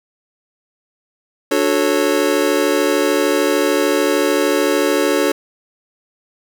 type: chord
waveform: square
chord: D major seventh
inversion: none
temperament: just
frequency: 293.7 / 367.1 / 440.5 / 550.6 Hz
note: D4 / F#4 / A4 / C#5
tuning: 0 / -14 / +2 / -12 cents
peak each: -20 dBFS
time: 1.51-5.32 s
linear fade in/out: 5 ms
effects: none